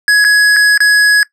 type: tone with dropouts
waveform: square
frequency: 1676 Hz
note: G#6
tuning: 15 cents sharp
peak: -6 dBFS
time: 0.08-1.23 s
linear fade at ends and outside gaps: 1 ms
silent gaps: 0.243-0.248 / 0.563-0.566 / 0.776-0.804 s
effects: noise-tail reverb RT60 0.1 s tail -20 dB re dry + low-pass 9000 Hz 12 dB/octave